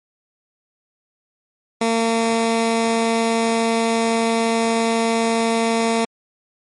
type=tone; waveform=15% pulse; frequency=228 Hz; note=A#3; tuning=38 cents flat; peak=-10 dBFS; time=1.81-6.05 s; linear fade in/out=5 ms; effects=MP3 48 kbps

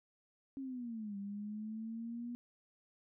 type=linear two-way sweep; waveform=sine; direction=down then up; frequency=274.8 to 197.8 to 242.1 Hz; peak=-40 dBFS; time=0.57-2.35 s; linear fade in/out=0 ms; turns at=1.17 s; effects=none

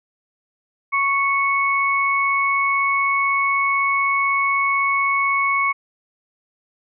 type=tone pair together; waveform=sine; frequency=1107 / 2211 Hz; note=C#6 / C#7; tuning=-3 / -5 cents; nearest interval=octave; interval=1198 cents; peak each=-19 dBFS; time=0.92-5.73 s; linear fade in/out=20 ms; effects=none

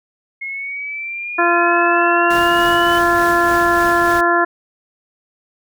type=exponential sweep; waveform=sine; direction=up; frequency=2155 to 3021 Hz; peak=-23 dBFS; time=0.41-2.99 s; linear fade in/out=10 ms
type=harmonic tone; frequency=344.6 Hz; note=F4; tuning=23 cents flat; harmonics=1 / 2 / 3 / 4 / 5; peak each=-18 / -18 / -18 / -18 / -18 dBFS; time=1.38-4.45 s; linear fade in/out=10 ms
type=noise with tremolo; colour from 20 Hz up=pink; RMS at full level=-28 dBFS; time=2.3-4.21 s; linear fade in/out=5 ms; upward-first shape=sine; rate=3.4 Hz; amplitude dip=30%
effects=none

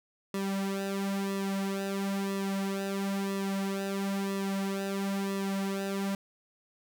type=tone with flanger; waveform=sawtooth; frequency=196 Hz; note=G3; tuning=in tune; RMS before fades=-32 dBFS; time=0.34-6.15 s; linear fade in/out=2 ms; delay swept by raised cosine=1.3 to 4.2 ms; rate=1 Hz; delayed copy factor=-0.8; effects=none

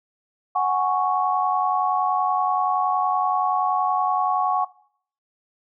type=chord; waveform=sine; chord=F# suspended second; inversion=none; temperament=equal; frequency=740 / 830.6 / 1108.7 Hz; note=F#5 / G#5 / C#6; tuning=0 / 0 / 0 cents; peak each=-22 / -25 / -22 dBFS; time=0.55-4.65 s; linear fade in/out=10 ms; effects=noise-tail reverb RT60 0.6 s tail -20 dB re dry

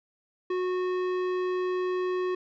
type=tone with tanh clipping; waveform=sine; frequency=365.9 Hz; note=F#4; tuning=19 cents flat; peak=-28 dBFS; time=0.5-2.35 s; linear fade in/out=5 ms; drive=15 dB; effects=none

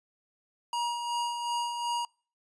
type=tone with tremolo; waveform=square; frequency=951 Hz; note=A#5; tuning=34 cents sharp; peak=-28 dBFS; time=0.73-2.05 s; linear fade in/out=2 ms; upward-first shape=sine; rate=2.7 Hz; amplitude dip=45%; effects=noise-tail reverb RT60 0.4 s tail -26 dB re dry + resampled to 22050 Hz

